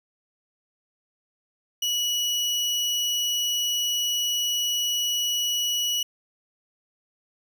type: tone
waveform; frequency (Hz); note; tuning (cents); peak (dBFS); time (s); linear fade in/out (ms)
30% pulse; 2930; F#7; -18; -20; 1.82-6.03; 5
effects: none